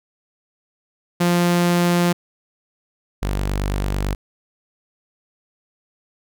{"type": "tone pair in turn", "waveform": "sawtooth", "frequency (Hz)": [174.61, 49], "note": ["F3", "G1"], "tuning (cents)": [0, 0], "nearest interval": "octave + minor seventh", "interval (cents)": 2200, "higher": "first", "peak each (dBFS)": [-11, -16], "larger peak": "first", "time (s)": [[1.2, 2.13], [3.22, 4.15]], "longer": "neither", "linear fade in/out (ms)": 10, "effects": []}